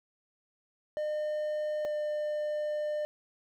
triangle tone pair in turn, 606 / 601.1 Hz, D#5 / D5, -46 / +40 cents, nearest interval unison, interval 14 cents, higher first, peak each -28 dBFS, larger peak neither, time 0.97-1.85 / 1.85-3.05 s, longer second, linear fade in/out 0 ms, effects none

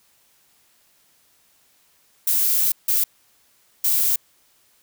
violet noise bursts at uneven times, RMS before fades -19 dBFS, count 3, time 2.27-2.72 / 2.88-3.04 / 3.84-4.16 s, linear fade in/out 5 ms, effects white hiss -60 dBFS RMS until 4.82 s

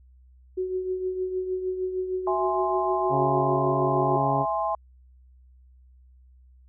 sine tone with tremolo, 371 Hz, F#4, 5 cents sharp, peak -23 dBFS, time 0.57-4.17 s, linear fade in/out 10 ms, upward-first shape triangle, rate 6.5 Hz, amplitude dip 60%
sine chord, E augmented, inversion none, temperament equal, 659.3 / 830.6 / 1046.5 Hz, E5 / G#5 / B#5, 0 / 0 / 0 cents, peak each -28 dBFS, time 2.27-4.75 s, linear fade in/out 2 ms
harmonic tone, 138.59 Hz, C#3, in tune, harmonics 1 / 2 / 3 / 4 / 5 / 6 / 7, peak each -28 / -31 / -33 / -34 / -35 / -36 / -36 dBFS, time 3.09-4.46 s, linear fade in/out 50 ms
effects added 63 Hz sine -51 dBFS peak until 6.68 s

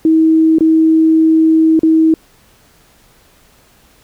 sine tone with dropouts, 320 Hz, D#4, 49 cents sharp, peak -6 dBFS, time 0.05-2.14 s, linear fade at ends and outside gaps 2 ms, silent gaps 0.585-0.607 / 1.793-1.832 s, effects pink hiss -49 dBFS RMS until 4.03 s

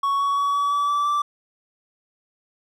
triangle tone with pitch steps, 1113 / 1122 / 1131.1 / 1140.3 / 1149.6 / 1158.9 / 1168.3 Hz, C#6 / C#6 / C#6 / C#6 / D6 / D6 / D6, +7 / +21 / +35 / +49 / -37 / -23 / -9 cents, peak -17 dBFS, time 0.03-1.22 s, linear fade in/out 5 ms, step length 170 ms, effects none

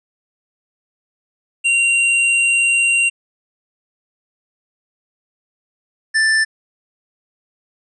square tone pair in turn, 2762 / 1767.3 Hz, F7 / A6, -20 / +7 cents, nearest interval minor sixth, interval 773 cents, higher first, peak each -13 dBFS, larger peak neither, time 1.64-3.1 / 6.14-6.45 s, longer first, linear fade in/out 20 ms, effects resampled to 24000 Hz

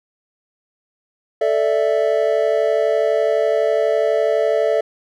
triangle chord, A suspended fourth, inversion none, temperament equal, 440 / 587.3 / 659.3 Hz, A4 / D5 / E5, 0 / 0 / 0 cents, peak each -17 dBFS, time 1.41-4.81 s, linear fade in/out 5 ms, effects none

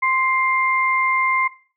sine tone pair together, 1046.4 / 2100 Hz, C6 / C7, 0 / +6 cents, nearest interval octave, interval 1206 cents, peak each -19 dBFS, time 0.02-1.48 s, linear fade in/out 10 ms, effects noise-tail reverb RT60 0.4 s tail -17 dB re dry

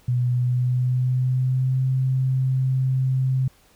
sine tone with pitch glide, 123.47 to 130.81 Hz, B2 to C3, 0 to 0 cents, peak -18 dBFS, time 0.08-3.48 s, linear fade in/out 5 ms, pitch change +100 cents, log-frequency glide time 0.33-1.86 s, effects pink hiss -57 dBFS RMS until 3.75 s

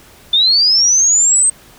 sine linear sweep, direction up, 3520 to 8380 Hz, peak -8 dBFS, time 0.33-1.5 s, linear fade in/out 5 ms, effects pink hiss -43 dBFS RMS until 1.78 s

